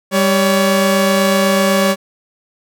sawtooth tone pair together, 197.3 / 563.9 Hz, G3 / C#5, +11 / +30 cents, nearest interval octave + tritone, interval 1819 cents, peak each -10 dBFS, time 0.11-1.96 s, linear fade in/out 50 ms, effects none

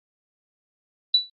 sine tone with exponential decay, 3951 Hz, B7, in tune, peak -11 dBFS, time 1.14-1.3 s, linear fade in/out 5 ms, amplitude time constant 33 ms, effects Opus 48 kbps

